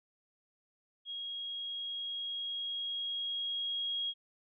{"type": "tone with level ramp", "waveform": "sine", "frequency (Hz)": 3285, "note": "G#7", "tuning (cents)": -20, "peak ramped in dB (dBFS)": [-38, -32], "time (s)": [1.05, 4.14], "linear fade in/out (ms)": 50, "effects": []}